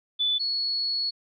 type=tone pair in turn; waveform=sine; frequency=3485 / 4374 Hz; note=A7 / C#8; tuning=-17 / -24 cents; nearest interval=major third; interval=393 cents; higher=second; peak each=-21 / -24 dBFS; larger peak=first; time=0.19-0.39 / 0.39-1.11 s; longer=second; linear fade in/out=20 ms; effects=MP3 48 kbps